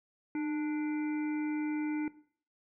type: harmonic tone with a mistuned harmonic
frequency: 293.7 Hz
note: D4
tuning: in tune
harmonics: 1 / 3 / 5 / 7 / 8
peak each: -31 / -46 / -49 / -48 / -51 dBFS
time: 0.35-2.08 s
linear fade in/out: 2 ms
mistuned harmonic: 1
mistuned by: +56 cents
effects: noise-tail reverb RT60 0.5 s tail -17 dB re dry